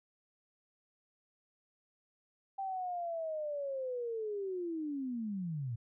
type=linear sweep; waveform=sine; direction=down; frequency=786 to 110 Hz; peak=-35 dBFS; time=2.58-5.76 s; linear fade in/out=10 ms; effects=none